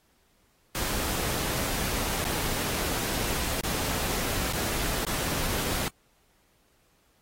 pink noise with dropouts, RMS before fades -30 dBFS, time 0.75-5.88 s, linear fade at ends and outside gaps 0 ms, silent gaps 2.243-2.251 / 3.609-3.636 / 4.526-4.534 / 5.05-5.068 s, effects pink hiss -67 dBFS RMS until 7.21 s + AAC 48 kbps

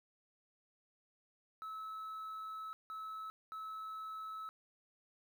sine tone bursts at uneven times, 1299 Hz, E6, 26 cents flat, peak -40 dBFS, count 3, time 1.62-2.73 / 2.9-3.3 / 3.52-4.49 s, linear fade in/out 0 ms, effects tanh soft clip ceiling -41 dBFS + 11-bit

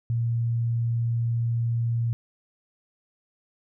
sine tone, 116.8 Hz, A#2, 4 cents sharp, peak -22 dBFS, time 0.1-2.13 s, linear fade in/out 0 ms, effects none

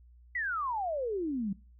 sine exponential sweep, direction down, 2017 to 186 Hz, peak -30 dBFS, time 0.35-1.53 s, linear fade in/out 5 ms, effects noise-tail reverb RT60 0.4 s tail -23 dB re dry + added 60 Hz sine -54 dBFS peak until 1.79 s

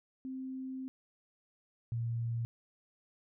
sine tone pair in turn, 261.6 / 116.53 Hz, C4 / A#2, 0 / 0 cents, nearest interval octave + major second, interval 1400 cents, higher first, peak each -38 / -32 dBFS, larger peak second, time 0.25-0.88 / 1.92-2.45 s, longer first, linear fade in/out 0 ms, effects none

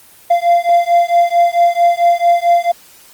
triangle beating tone pair, 689 / 693.5 Hz, F5 / F5, -24 / -12 cents, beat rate 4.5 Hz, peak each -10 dBFS, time 0.3-2.72 s, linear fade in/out 10 ms, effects white hiss -43 dBFS RMS until 3.13 s + Opus 24 kbps

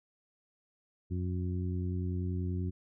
harmonic tone, 90.3 Hz, F#2, 42 cents flat, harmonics 1 / 2 / 3 / 4, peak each -32 / -38 / -42 / -44 dBFS, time 1.1-2.71 s, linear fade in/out 20 ms, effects none

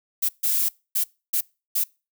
violet noise bursts at uneven times, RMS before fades -22 dBFS, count 5, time 0.22-0.29 / 0.43-0.69 / 0.95-1.04 / 1.33-1.41 / 1.75-1.84 s, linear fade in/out 10 ms, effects noise-tail reverb RT60 0.3 s tail -25 dB re dry

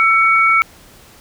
sine tone pair together, 1332 / 2240 Hz, E6 / C#7, +18 / +18 cents, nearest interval major sixth, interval 900 cents, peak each -12 dBFS, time 0-0.62 s, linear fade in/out 0 ms, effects pink hiss -44 dBFS RMS until 1.2 s

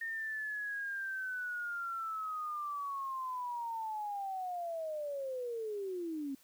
sine linear sweep, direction down, 1833 to 265.2 Hz, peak -36 dBFS, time 0.01-6.35 s, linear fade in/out 5 ms, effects white hiss -65 dBFS RMS until 6.43 s

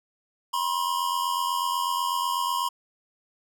square tone pair together, 971.9 / 1060 Hz, B5 / C6, -28 / +22 cents, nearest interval major second, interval 150 cents, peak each -28 dBFS, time 0.53-2.69 s, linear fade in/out 10 ms, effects none

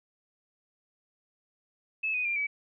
sine tone with pitch steps, 2602 / 2492 / 2386 / 2285 Hz, E7 / D#7 / D7 / D7, -23 / +2 / +27 / -48 cents, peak -27 dBFS, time 2.03-2.47 s, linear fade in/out 10 ms, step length 110 ms, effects none

